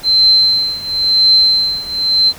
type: tone with tremolo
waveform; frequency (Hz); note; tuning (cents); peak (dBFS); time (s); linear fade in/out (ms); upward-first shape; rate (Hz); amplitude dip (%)
sine; 4100; C8; -36; -5; 0.03-2.33; 50; triangle; 0.96; 90
effects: pink hiss -35 dBFS RMS until 2.38 s